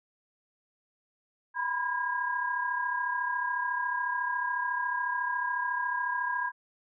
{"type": "tone cluster", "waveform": "sine", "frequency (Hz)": [976, 1010, 1626], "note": ["B5", "B5", "G#6"], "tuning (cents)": [-21, 39, -37], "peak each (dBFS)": [-33, -34, -31], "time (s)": [1.54, 6.52], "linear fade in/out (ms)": 50, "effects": []}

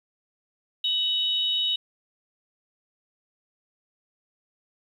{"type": "tone pair together", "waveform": "sine", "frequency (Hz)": [2979, 3774], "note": ["F#7", "A#7"], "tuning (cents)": [11, 21], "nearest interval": "major third", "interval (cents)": 410, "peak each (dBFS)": -25, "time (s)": [0.84, 1.76], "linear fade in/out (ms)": 5, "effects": ["9-bit"]}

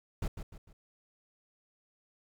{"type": "noise with echo", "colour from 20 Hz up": "brown", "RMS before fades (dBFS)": -32, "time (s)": [0.22, 0.28], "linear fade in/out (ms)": 5, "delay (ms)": 150, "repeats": 3, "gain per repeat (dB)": -8, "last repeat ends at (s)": 0.73, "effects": []}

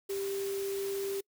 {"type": "tone in noise", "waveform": "sine", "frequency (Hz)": 393.8, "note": "G4", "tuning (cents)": 8, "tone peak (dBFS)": -32, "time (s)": [0.09, 1.21], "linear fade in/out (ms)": 10, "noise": "white", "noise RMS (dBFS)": -44, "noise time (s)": [0.09, 1.21], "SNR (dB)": 9, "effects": ["noise-tail reverb RT60 0.1 s tail -26 dB re dry"]}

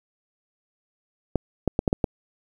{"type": "clicks", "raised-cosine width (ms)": 2, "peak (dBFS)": -7, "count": 6, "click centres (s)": [1.357, 1.677, 1.791, 1.878, 1.929, 2.042], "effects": ["8-bit"]}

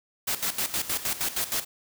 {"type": "noise with tremolo", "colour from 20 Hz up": "white", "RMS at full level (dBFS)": -27, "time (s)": [0.27, 1.65], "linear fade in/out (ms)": 10, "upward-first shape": "square", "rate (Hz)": 6.4, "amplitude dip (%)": 75, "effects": []}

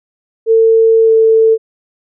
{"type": "tone with pitch glide", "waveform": "sine", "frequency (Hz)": [450, 445.9], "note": ["A4", "A4"], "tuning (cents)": [39, 23], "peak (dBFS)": -5, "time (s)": [0.46, 1.58], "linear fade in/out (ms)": 50, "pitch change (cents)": -16, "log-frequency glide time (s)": [1, 1.15], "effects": []}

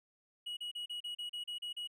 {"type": "tone bursts", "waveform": "triangle", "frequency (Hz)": 2910, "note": "F#7", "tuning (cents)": -29, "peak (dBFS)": -37, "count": 10, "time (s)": [0.46, 1.875], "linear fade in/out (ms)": 10, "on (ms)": 110, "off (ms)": 35, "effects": []}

